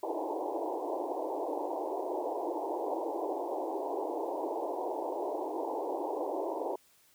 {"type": "band-pass noise", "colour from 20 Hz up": "pink", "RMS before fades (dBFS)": -35, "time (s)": [0.03, 6.76], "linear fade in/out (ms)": 5, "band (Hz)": [300, 970], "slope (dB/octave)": 96, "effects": ["white hiss -65 dBFS RMS until 7.14 s"]}